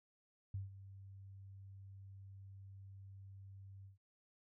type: tone with ADSR envelope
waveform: sine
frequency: 97.4 Hz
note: G2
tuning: 11 cents flat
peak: -38 dBFS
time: 0.54-3.98 s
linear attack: 4 ms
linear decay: 150 ms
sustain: -14 dB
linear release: 130 ms
effects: none